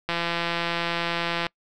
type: click train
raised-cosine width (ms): 0.3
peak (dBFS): -10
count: 235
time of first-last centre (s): 0.09-1.466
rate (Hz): 170
effects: noise-tail reverb RT60 0.1 s tail -26 dB re dry